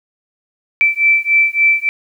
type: beating tone pair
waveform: sine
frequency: 2327 / 2330.5 Hz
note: D7 / D7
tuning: -17 / -14 cents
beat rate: 3.5 Hz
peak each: -13 dBFS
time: 0.81-1.89 s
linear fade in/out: 0 ms
effects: 8-bit